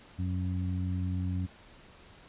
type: harmonic tone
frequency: 91.3 Hz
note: F#2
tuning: 23 cents flat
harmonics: 1 / 2 / 3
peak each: -30 / -36 / -40 dBFS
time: 0.18-1.47 s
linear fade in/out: 20 ms
effects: pink hiss -55 dBFS RMS until 2.28 s + resampled to 8000 Hz